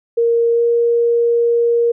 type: tone with pitch glide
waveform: sine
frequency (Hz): 466.2 to 470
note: A#4 to A#4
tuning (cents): 0 to +14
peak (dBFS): -11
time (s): 0.17-1.92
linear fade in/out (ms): 10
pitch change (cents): +14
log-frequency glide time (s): 0.53-0.61
effects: none